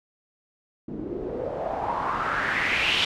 white noise with low-pass filter sweep, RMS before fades -27 dBFS, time 0.88-3.05 s, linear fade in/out 5 ms, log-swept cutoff 270 to 3300 Hz, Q 4.1, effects none

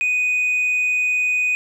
triangle tone with tanh clipping, 2489 Hz, D#7, in tune, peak -17 dBFS, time 0.01-1.55 s, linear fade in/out 0 ms, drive 6 dB, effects none

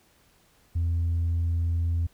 triangle tone with tanh clipping, 84.2 Hz, E2, 37 cents sharp, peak -23 dBFS, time 0.75-2.07 s, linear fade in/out 10 ms, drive 6 dB, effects pink hiss -62 dBFS RMS until 2.13 s

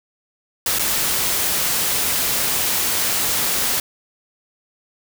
white noise with dropouts, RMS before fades -20 dBFS, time 0.66-3.8 s, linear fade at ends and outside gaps 2 ms, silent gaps 0.787-0.793 s, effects none

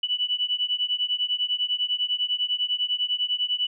sine beating tone pair, 2960 / 2970 Hz, F#7 / F#7, 0 / +6 cents, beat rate 10 Hz, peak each -26 dBFS, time 0.03-3.67 s, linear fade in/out 5 ms, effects none

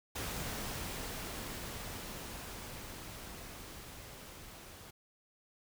pink noise with level ramp, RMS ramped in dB -39 to -52 dBFS, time 0.15-4.91 s, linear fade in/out 10 ms, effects none

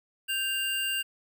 square tone pair together, 1568 / 2797 Hz, G6 / F7, 0 / +2 cents, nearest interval minor seventh, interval 1002 cents, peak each -35 / -29 dBFS, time 0.28-1.03 s, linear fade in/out 20 ms, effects none

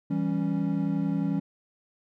triangle chord, C# diminished, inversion first, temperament equal, 164.81 / 196 / 277.2 Hz, E3 / G3 / C#4, 0 / 0 / 0 cents, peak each -27 dBFS, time 0.1-1.4 s, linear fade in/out 10 ms, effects none

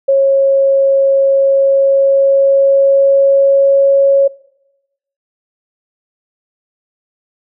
sine tone with pitch glide, 546 to 551.7 Hz, C#5 to C#5, -26 to -8 cents, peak -6 dBFS, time 0.08-4.28 s, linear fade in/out 10 ms, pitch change +18 cents, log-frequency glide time 1.22-3.87 s, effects noise-tail reverb RT60 0.9 s tail -21 dB re dry

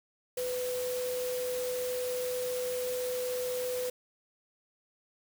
sine tone in noise, 500 Hz, B4, 21 cents sharp, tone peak -31 dBFS, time 0.37-3.9 s, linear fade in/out 5 ms, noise white, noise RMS -41 dBFS, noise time 0.37-3.9 s, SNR +7 dB, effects none

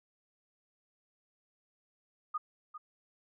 sine tone with echo, 1230 Hz, D#6, 20 cents flat, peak -31 dBFS, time 2.34-2.38 s, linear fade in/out 10 ms, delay 400 ms, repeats 1, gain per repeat -11 dB, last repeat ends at 2.78 s, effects none

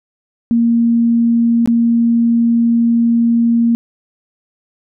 sine tone with dropouts, 233.1 Hz, A#3, in tune, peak -9 dBFS, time 0.51-3.75 s, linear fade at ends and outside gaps 0 ms, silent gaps 1.659-1.675 s, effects none

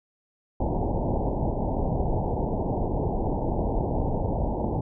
pink low-pass noise, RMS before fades -26 dBFS, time 0.6-4.81 s, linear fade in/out 5 ms, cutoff 920 Hz, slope 96 dB/octave, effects none

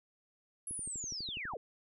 sine linear sweep, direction down, 10960 to 391 Hz, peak -38 dBFS, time 0.67-1.57 s, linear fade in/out 2 ms
click train, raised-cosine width 3 ms, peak -36 dBFS, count 11, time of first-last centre 0.71-1.536 s, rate 12.1 Hz
effects none

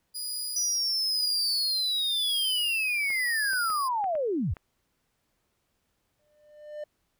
20% pulse tone with tremolo, 4918 Hz, D#8, 21 cents flat, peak -25 dBFS, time 0.14-3.89 s, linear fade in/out 20 ms, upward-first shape sine, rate 0.97 Hz, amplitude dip 55%
sine linear sweep, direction down, 5920 to 55 Hz, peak -25 dBFS, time 0.56-4.54 s, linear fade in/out 5 ms
clicks, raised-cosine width 0.5 ms, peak -29 dBFS, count 6, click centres 3.104 / 3.533 / 3.702 / 4.042 / 4.153 / 4.568 s
triangle tone with exponential growth, 599 Hz, D5, 34 cents sharp, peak -30 dBFS, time 6.19-6.84 s, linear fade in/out 5 ms, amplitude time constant 140 ms
effects pink hiss -75 dBFS RMS until 7.19 s

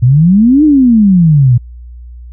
sine exponential two-way sweep, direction up then down, 116.54 to 312.9 to 116.54 Hz, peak -3 dBFS, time 0.02-1.58 s, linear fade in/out 10 ms, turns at 0.64 s, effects added 60 Hz sine -27 dBFS peak until 2.32 s

